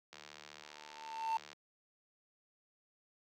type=click train; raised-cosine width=0.2 ms; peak=-32 dBFS; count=106; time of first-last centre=0.13-1.53 s; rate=75 Hz
type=tone with exponential growth; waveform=triangle; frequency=896 Hz; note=A5; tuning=31 cents sharp; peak=-28 dBFS; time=0.63-1.37 s; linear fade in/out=2 ms; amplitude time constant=160 ms
effects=high-pass 300 Hz 12 dB/octave